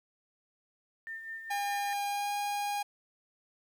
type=tone with tremolo; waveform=sine; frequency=1804 Hz; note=A6; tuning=43 cents sharp; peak=-37 dBFS; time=1.07-1.93 s; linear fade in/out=0 ms; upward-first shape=sine; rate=4.9 Hz; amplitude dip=50%
type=tone with pitch glide; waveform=45% pulse; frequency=809 to 817 Hz; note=G#5 to G#5; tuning=-46 to -29 cents; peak=-31 dBFS; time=1.5-2.83 s; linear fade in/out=10 ms; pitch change=+17 cents; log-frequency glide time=2.06-2.32 s
effects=11-bit